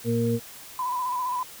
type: harmonic tone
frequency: 116.54 Hz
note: A#2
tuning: in tune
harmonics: 1 / 2 / 4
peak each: -26 / -25 / -26 dBFS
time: 0.04-0.4 s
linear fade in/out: 50 ms
type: tone with vibrato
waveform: sine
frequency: 1000 Hz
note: B5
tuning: 21 cents sharp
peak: -25 dBFS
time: 0.79-1.43 s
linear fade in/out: 2 ms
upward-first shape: square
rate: 15 Hz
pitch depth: 34 cents each way
effects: white hiss -44 dBFS RMS until 1.6 s